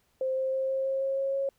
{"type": "tone with pitch steps", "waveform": "sine", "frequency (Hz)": [523.3, 526.6, 530, 533.4, 536.8, 540.2, 543.6, 547.1], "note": ["C5", "C5", "C5", "C5", "C5", "C#5", "C#5", "C#5"], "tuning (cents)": [0, 11, 22, 33, 44, -45, -34, -23], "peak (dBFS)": -26, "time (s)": [0.21, 1.49], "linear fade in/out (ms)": 2, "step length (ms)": 160, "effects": ["pink hiss -70 dBFS RMS until 1.58 s"]}